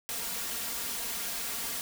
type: noise with comb filter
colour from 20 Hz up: white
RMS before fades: -35 dBFS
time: 0.09-1.81 s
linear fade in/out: 0 ms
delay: 4.3 ms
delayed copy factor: +0.6
effects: none